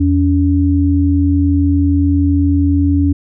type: tone pair together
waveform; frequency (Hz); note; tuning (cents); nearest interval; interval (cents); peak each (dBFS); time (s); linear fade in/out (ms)
sine; 84.2 / 282.9; E2 / C#4; +37 / +35; octave + major sixth; 2098; -12; 0-3.13; 10
effects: none